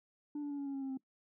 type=tone with pitch steps; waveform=sine; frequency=293.7 / 289.3 / 285 / 280.8 / 276.6 / 272.5 / 268.4 / 264.4 Hz; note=D4 / D4 / C#4 / C#4 / C#4 / C#4 / C4 / C4; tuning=0 / -26 / +48 / +22 / -4 / -29 / +44 / +18 cents; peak=-34 dBFS; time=0.35-0.974 s; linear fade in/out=5 ms; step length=78 ms; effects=noise-tail reverb RT60 0.1 s tail -21 dB re dry + tanh soft clip ceiling -36 dBFS